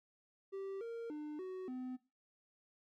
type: tone with pitch steps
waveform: triangle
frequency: 389.3 / 463.2 / 300.1 / 372.7 / 254.4 Hz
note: G4 / A#4 / D4 / F#4 / C4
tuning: -12 / -11 / +38 / +13 / -48 cents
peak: -39 dBFS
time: 0.52-1.97 s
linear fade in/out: 20 ms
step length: 290 ms
effects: noise-tail reverb RT60 0.3 s tail -17 dB re dry